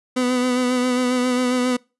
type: tone with vibrato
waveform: 30% pulse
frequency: 250.3 Hz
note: B3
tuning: 23 cents sharp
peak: -15 dBFS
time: 0.16-1.77 s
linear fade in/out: 10 ms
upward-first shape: sine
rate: 7.4 Hz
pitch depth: 29 cents each way
effects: noise-tail reverb RT60 0.3 s tail -25 dB re dry + resampled to 24000 Hz